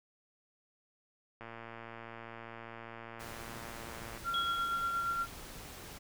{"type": "click train", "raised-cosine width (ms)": 0.5, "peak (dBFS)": -31, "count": 319, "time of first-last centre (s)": [1.41, 4.175], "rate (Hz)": 115}
{"type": "noise", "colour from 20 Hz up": "pink", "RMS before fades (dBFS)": -48, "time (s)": [3.19, 5.99], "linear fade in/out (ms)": 20}
{"type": "tone with tremolo", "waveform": "sine", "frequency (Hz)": 1375, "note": "F6", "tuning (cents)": -27, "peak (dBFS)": -30, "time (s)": [4.24, 5.27], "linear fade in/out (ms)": 50, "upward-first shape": "sine", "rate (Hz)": 8.5, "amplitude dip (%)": 35}
{"type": "tone with exponential decay", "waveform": "sine", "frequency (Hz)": 3322, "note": "G#7", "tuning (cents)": 0, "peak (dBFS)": -33, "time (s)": [4.34, 5.45], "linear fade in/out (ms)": 1, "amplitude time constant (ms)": 240}
{"effects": []}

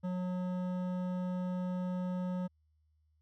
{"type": "tone with hard clipping", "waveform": "triangle", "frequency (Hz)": 181.7, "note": "F#3", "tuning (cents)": -31, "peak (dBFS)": -35, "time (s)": [0.03, 2.48], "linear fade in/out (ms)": 20, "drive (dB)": 16, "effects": ["added 77 Hz sine -69 dBFS peak until 3.21 s"]}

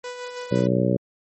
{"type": "tone with tremolo", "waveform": "sawtooth", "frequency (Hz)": 493.9, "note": "B4", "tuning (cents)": 0, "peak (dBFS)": -26, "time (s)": [0.04, 0.67], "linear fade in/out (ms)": 2, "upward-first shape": "sine", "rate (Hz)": 6.2, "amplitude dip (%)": 45}
{"type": "harmonic tone", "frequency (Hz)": 62, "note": "B1", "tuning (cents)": 7, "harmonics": [2, 3, 4, 5, 6, 7, 8, 9], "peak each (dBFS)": [-24, -23, -27, -27, -28, -28, -31, -26], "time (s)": [0.51, 0.97], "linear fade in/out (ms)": 10}
{"effects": ["MP3 32 kbps"]}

